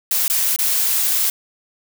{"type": "noise with dropouts", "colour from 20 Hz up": "blue", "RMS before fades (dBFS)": -18, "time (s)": [0.11, 1.3], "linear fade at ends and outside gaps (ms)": 2, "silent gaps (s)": [[0.28, 0.299], [0.562, 0.588]], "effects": []}